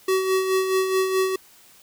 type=tone with tremolo; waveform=square; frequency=378.3 Hz; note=F#4; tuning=38 cents sharp; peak=-18 dBFS; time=0.08-1.36 s; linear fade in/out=5 ms; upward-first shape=sine; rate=4.7 Hz; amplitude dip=50%; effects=white hiss -52 dBFS RMS until 1.82 s